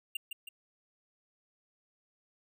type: tone with echo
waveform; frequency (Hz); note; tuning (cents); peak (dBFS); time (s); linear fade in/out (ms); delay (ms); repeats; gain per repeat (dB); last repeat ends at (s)
square; 2794; F7; 0; -33; 0.15-0.17; 5; 160; 2; -5; 0.49
effects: none